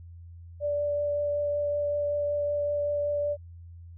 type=tone with vibrato; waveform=sine; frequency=583 Hz; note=D5; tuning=13 cents flat; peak=-25 dBFS; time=0.6-3.37 s; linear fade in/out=50 ms; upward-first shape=triangle; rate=5.3 Hz; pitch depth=9 cents each way; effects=added 85 Hz sine -43 dBFS peak until 3.97 s